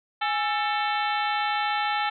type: harmonic tone with a mistuned harmonic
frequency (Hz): 443.3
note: A4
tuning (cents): +13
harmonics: 2 / 3 / 4 / 5 / 6 / 7 / 8 / 9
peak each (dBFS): -26 / -30 / -32 / -34 / -36 / -37 / -38 / -39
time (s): 0.21-2.1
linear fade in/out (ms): 10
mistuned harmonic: 2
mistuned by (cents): -110
effects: none